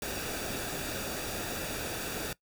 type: noise with comb filter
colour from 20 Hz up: pink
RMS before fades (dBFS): -36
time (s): 0.02-2.33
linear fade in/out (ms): 2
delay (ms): 0.96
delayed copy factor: -0.55
effects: noise-tail reverb RT60 0.1 s tail -20 dB re dry